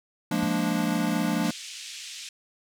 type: chord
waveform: square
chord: Bb dominant seventh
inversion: second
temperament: equal with one note detuned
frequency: 174.61 / 208.6 / 233.1 / 293.7 Hz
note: F3 / Ab3 / Bb3 / D4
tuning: 0 / +8 / 0 / 0 cents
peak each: -30 dBFS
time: 0.31-1.51 s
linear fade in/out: 5 ms
type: tone with exponential decay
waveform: sine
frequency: 110 Hz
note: A2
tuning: in tune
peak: -30 dBFS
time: 0.43-0.52 s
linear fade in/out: 0 ms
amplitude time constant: 18 ms
type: band-pass noise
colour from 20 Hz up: pink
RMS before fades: -40 dBFS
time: 1.44-2.29 s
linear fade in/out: 2 ms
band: 2500 to 8100 Hz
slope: 24 dB/octave
effects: none